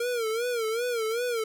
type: tone with vibrato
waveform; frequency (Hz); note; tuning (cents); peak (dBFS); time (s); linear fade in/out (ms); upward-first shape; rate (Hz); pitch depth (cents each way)
square; 464.9; A#4; -5; -27; 0-1.44; 5; sine; 2.6; 110
effects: none